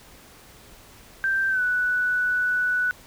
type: tone with pitch glide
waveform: sine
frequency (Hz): 1568 to 1482.6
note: G6 to F#6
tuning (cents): 0 to +3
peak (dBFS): -20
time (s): 1.24-2.91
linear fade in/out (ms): 0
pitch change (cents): -97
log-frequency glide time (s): 1.49-1.62
effects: pink hiss -49 dBFS RMS until 3.06 s